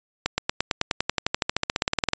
accelerating click train, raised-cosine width 0.2 ms, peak -4 dBFS, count 25, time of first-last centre 0.26-2.134 s, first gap 120 ms, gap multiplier 0.96, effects resampled to 16000 Hz

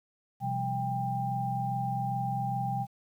sine tone cluster, 126.9 / 169.4 / 194.3 / 795 Hz, B2 / E3 / G3 / G5, +47 / +48 / -15 / +24 cents, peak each -33 / -40 / -39 / -31 dBFS, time 0.4-2.87 s, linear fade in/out 50 ms, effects 10-bit

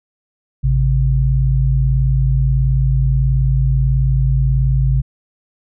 sine tone pair together, 54.72 / 133.2 Hz, A1 / C3, -9 / +31 cents, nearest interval octave + minor third, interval 1540 cents, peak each -14 dBFS, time 0.63-5.02 s, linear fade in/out 20 ms, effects none

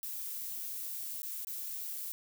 violet noise with dropouts, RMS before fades -40 dBFS, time 0.03-2.12 s, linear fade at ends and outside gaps 0 ms, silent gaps 1.22-1.231 / 1.448-1.471 s, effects none

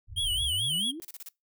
white low-pass noise, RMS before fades -41 dBFS, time 0.07-0.5 s, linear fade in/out 50 ms, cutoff 110 Hz, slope 48 dB/octave
square tone with vibrato, 3136 Hz, G7, in tune, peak -27 dBFS, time 0.16-0.92 s, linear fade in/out 20 ms, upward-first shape sine, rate 4.6 Hz, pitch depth 120 cents each way
sine exponential sweep, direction up, 35.23 to 349.2 Hz, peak -36 dBFS, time 0.23-1 s, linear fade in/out 0 ms
blue noise bursts, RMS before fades -42 dBFS, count 5, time 1.02-1.287 s, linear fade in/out 0 ms, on 27 ms, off 33 ms
effects noise-tail reverb RT60 0.2 s tail -23 dB re dry

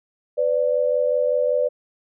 sine tone pair together, 502 / 587.3 Hz, B4 / D5, +28 / 0 cents, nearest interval minor third, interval 272 cents, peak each -20 dBFS, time 0.37-1.69 s, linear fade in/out 20 ms, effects none

